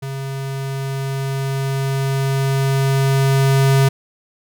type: tone with level ramp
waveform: square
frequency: 135.8 Hz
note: C#3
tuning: 35 cents flat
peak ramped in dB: -25 to -11 dBFS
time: 0.02-3.89 s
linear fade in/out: 10 ms
effects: none